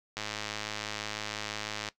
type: click train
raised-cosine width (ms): 0.2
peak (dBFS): -17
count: 183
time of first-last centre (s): 0.17-1.887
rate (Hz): 106
effects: noise-tail reverb RT60 0.1 s tail -17 dB re dry